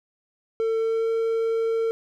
triangle tone with pitch glide, 449.2 to 453.1 Hz, A4 to A#4, +36 to -49 cents, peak -19 dBFS, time 0.6-1.91 s, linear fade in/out 0 ms, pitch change +15 cents, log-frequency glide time 0.83-1.1 s, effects none

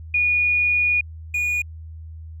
sine / triangle tone pair in turn, 2449 / 2449 Hz, D#7 / D#7, -28 / -28 cents, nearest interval unison, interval 0 cents, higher neither, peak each -16 / -18 dBFS, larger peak first, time 0.14-1.01 / 1.34-1.62 s, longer first, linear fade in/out 5 ms, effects added 80 Hz sine -34 dBFS peak until 2.4 s

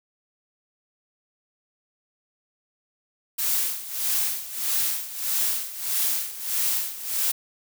blue noise with tremolo, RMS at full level -23 dBFS, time 3.38-7.32 s, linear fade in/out 10 ms, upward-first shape sine, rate 1.6 Hz, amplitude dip 80%, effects none

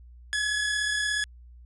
sawtooth tone pair together, 1661.2 / 1698.1 Hz, G#6 / G#6, 0 / +38 cents, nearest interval unison, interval 38 cents, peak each -31 / -22 dBFS, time 0.33-1.24 s, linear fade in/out 0 ms, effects added 60 Hz sine -46 dBFS peak until 1.65 s + resampled to 24000 Hz

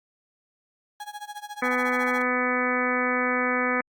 35% pulse tone with tremolo, 830.6 Hz, G#5, in tune, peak -31 dBFS, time 1-2.22 s, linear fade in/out 2 ms, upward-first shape sine, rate 14 Hz, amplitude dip 90%
harmonic tone, 250 Hz, B3, 21 cents sharp, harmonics 1 / 2 / 3 / 4 / 5 / 6 / 7 / 8 / 9, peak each -29 / -29 / -35 / -34 / -29 / -33 / -30 / -32 / -30 dBFS, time 1.62-3.81 s, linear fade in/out 5 ms
effects Opus 32 kbps

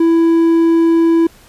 triangle tone, 331.4 Hz, E4, 9 cents sharp, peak -6 dBFS, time 0-1.27 s, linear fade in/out 5 ms, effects pink hiss -45 dBFS RMS until 1.48 s + resampled to 32000 Hz

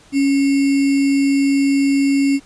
sine tone with sample-and-hold, 277.2 Hz, C#4, in tune, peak -12 dBFS, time 0.12-2.4 s, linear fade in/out 50 ms, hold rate 2450 Hz, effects pink hiss -48 dBFS RMS until 2.45 s + resampled to 22050 Hz

